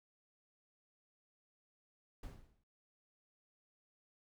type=noise with exponential decay; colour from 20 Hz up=brown; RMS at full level=-43 dBFS; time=2.23-2.64 s; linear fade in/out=5 ms; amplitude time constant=89 ms; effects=none